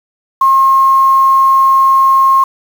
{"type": "tone with quantisation", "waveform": "sine", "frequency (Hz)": 1073, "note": "C6", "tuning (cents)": 43, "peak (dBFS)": -5, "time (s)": [0.41, 2.44], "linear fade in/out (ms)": 5, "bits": 5, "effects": []}